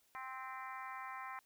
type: harmonic tone with a mistuned harmonic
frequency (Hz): 261.6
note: C4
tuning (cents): 0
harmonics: 3 / 4 / 5 / 6 / 7 / 8 / 9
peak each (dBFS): -51 / -47 / -51 / -57 / -53 / -54 / -58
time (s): 0.15-1.39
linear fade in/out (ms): 0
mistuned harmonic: 8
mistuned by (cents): -34
effects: white hiss -73 dBFS RMS until 1.45 s